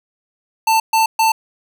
square tone bursts, 890 Hz, A5, 20 cents sharp, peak -12 dBFS, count 3, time 0.67-1.32 s, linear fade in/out 5 ms, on 130 ms, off 130 ms, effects 9-bit

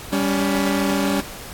sawtooth tone pair together, 197.3 / 282 Hz, G3 / C#4, +11 / +30 cents, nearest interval tritone, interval 619 cents, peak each -17 dBFS, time 0.12-1.21 s, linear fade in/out 10 ms, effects pink hiss -36 dBFS RMS until 1.53 s + AAC 64 kbps

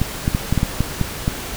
clicks, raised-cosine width 5 ms, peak -4 dBFS, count 9, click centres 0.016 / 0.279 / 0.349 / 0.526 / 0.577 / 0.631 / 0.806 / 1.013 / 1.279 s, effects pink hiss -29 dBFS RMS until 1.56 s

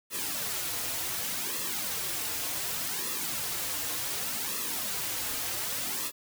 white noise with flanger, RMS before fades -33 dBFS, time 0.1-6.12 s, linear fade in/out 50 ms, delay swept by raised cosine 1.3 to 5.3 ms, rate 0.67 Hz, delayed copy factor -0.75, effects none

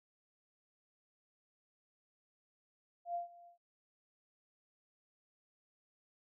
sine tone with ADSR envelope, 694 Hz, F5, 11 cents flat, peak -34 dBFS, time 3.05-3.58 s, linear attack 98 ms, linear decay 130 ms, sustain -21 dB, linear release 110 ms, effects none

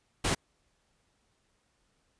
pink noise, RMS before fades -28 dBFS, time 0.24-0.35 s, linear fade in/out 10 ms, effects pink hiss -73 dBFS RMS until 2.19 s + resampled to 22050 Hz

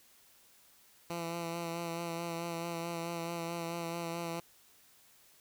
10% pulse tone with vibrato, 168.8 Hz, E3, 41 cents sharp, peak -28 dBFS, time 1.1-4.4 s, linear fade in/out 2 ms, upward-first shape sine, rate 4.6 Hz, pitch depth 23 cents each way, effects white hiss -63 dBFS RMS until 5.4 s

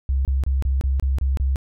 sine tone bursts, 66.8 Hz, C2, 36 cents sharp, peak -17 dBFS, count 8, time 0.09-1.559 s, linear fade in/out 0 ms, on 160 ms, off 27 ms, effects none

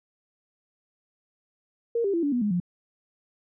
sine tone with pitch steps, 466.2 / 396.6 / 337.4 / 287 / 244.1 / 207.7 / 176.66 Hz, A#4 / G4 / E4 / D4 / B3 / G#3 / F3, 0 / +20 / +40 / -40 / -20 / 0 / +20 cents, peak -22 dBFS, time 1.95-2.601 s, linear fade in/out 5 ms, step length 93 ms, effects none

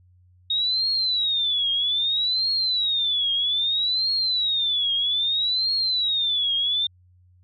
sine tone with vibrato, 3729 Hz, A#7, in tune, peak -20 dBFS, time 0.5-6.87 s, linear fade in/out 5 ms, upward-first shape triangle, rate 0.62 Hz, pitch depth 250 cents each way, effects added 90 Hz sine -53 dBFS peak until 7.43 s

